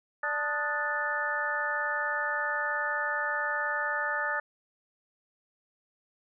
harmonic tone with a mistuned harmonic, 293.7 Hz, D4, in tune, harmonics 2 / 3 / 4 / 5 / 6, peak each -37 / -36 / -35 / -34 / -31 dBFS, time 0.23-4.4 s, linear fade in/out 5 ms, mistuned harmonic 4, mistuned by +98 cents, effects none

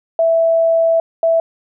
sine tone pair in turn, 659.3 / 659.3 Hz, E5 / E5, 0 / 0 cents, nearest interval unison, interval 0 cents, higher neither, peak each -10 dBFS, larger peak neither, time 0.19-1 / 1.23-1.4 s, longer first, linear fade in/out 2 ms, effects none

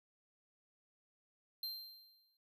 square tone with exponential decay, 4154 Hz, C8, 13 cents flat, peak -38 dBFS, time 1.63-2.37 s, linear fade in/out 2 ms, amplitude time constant 160 ms, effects noise-tail reverb RT60 0.3 s tail -22 dB re dry

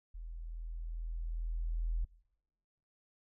sine tone with level ramp, 41.2 Hz, E1, in tune, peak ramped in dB -42 to -30 dBFS, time 0.14-2.05 s, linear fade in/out 10 ms, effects noise-tail reverb RT60 1.0 s tail -24 dB re dry

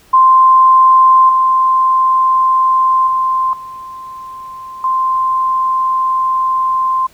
sine tone with level steps, 1044 Hz, C6, 4 cents flat, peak -4 / -8 / -11 / -26 / -11 dBFS, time 0.13-7.07 s, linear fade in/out 10 ms, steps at 1.29 / 3.07 / 3.53 / 4.84 s, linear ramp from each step 2 ms, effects pink hiss -47 dBFS RMS until 7.13 s

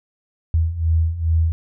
sine beating tone pair, 80 / 82.4 Hz, D#2 / E2, +49 / 0 cents, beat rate 2.4 Hz, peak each -21 / -17 dBFS, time 0.54-1.52 s, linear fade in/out 0 ms, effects none

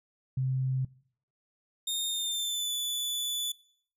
sine tone, 130.81 Hz, C3, in tune, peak -26 dBFS, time 0.37-0.85 s, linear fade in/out 5 ms
sawtooth tone with pitch glide, 3668 to 3472 Hz, A#7 to A7, -29 to -24 cents, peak -27 dBFS, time 1.87-3.52 s, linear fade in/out 5 ms, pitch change -95 cents, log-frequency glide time 2.08-2.73 s
effects noise-tail reverb RT60 0.6 s tail -23 dB re dry

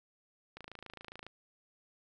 click train, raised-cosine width 0.3 ms, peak -30 dBFS, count 20, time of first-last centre 0.57-1.266 s, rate 27.3 Hz, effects none

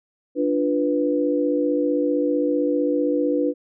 sine chord, B diminished, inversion first, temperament equal, 293.7 / 349.2 / 493.9 Hz, D4 / F4 / B4, 0 / 0 / 0 cents, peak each -21 / -26 / -22 dBFS, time 0.35-3.54 s, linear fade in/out 50 ms, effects none

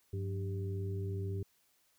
harmonic tone with a mistuned harmonic, 98 Hz, G2, in tune, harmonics 1 / 2 / 3 / 4, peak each -35 / -47 / -51 / -43 dBFS, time 0.13-1.43 s, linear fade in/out 5 ms, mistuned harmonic 2, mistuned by -150 cents, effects white hiss -72 dBFS RMS until 1.98 s

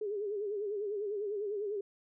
sine tone with vibrato, 411.2 Hz, G#4, 17 cents flat, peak -33 dBFS, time 0.01-1.81 s, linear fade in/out 5 ms, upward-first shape sine, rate 10 Hz, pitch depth 86 cents each way, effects none

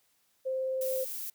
sine tone with vibrato, 523.3 Hz, C5, in tune, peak -29 dBFS, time 0.45-1.05 s, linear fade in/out 20 ms, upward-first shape triangle, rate 19 Hz, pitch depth 9 cents each way
violet noise, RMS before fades -38 dBFS, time 0.81-1.3 s, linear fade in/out 5 ms
effects white hiss -71 dBFS RMS until 1.34 s + high-pass 60 Hz 12 dB/octave

